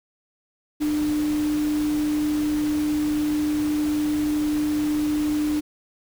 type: tone in noise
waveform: sine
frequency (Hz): 300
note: D4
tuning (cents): +37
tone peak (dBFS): -20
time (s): 0.8-5.61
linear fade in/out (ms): 20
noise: pink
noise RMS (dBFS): -36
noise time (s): 0.8-5.61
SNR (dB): +13
effects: none